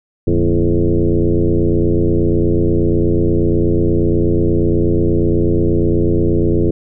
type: tone with frequency modulation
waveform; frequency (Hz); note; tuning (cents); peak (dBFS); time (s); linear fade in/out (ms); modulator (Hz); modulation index
sine; 161.6; E3; -34; -10; 0.27-6.71; 5; 88.3; 3.2
effects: none